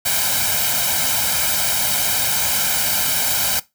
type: noise with comb filter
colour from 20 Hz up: white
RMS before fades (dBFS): -19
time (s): 0.05-3.6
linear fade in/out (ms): 10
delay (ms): 1.3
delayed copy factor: +0.8
effects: noise-tail reverb RT60 0.2 s tail -19 dB re dry + high-pass 60 Hz 12 dB/octave